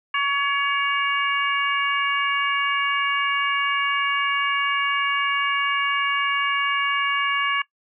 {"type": "harmonic tone", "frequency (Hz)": 563, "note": "C#5", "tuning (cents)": 27, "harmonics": [2, 3, 4, 5], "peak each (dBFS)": [-23, -25, -26, -27], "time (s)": [0.14, 7.62], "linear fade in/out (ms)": 5, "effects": ["noise-tail reverb RT60 0.1 s tail -20 dB re dry"]}